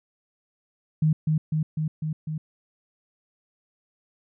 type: tone with echo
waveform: sine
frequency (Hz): 155.6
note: D#3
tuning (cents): 0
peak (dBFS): -17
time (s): 1.02-1.13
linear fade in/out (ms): 5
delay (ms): 250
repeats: 5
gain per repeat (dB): -2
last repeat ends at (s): 2.38
effects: none